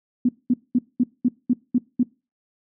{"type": "tone bursts", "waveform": "sine", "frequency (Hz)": 246.9, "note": "B3", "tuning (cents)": 0, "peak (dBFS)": -14, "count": 8, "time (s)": [0.25, 2.032], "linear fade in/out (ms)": 5, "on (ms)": 39, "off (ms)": 210, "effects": ["noise-tail reverb RT60 0.3 s tail -22 dB re dry"]}